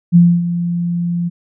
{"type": "tone with ADSR envelope", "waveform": "sine", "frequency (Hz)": 172.8, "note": "F3", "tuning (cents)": -18, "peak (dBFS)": -3, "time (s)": [0.12, 1.3], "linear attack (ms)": 37, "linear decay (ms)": 260, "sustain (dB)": -12, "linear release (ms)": 26, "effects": []}